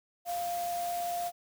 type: tone in noise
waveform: sine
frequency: 698.5 Hz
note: F5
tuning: in tune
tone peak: -31 dBFS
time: 0.25-1.32 s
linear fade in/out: 50 ms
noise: white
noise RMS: -43 dBFS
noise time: 0.25-1.32 s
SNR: +9 dB
effects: none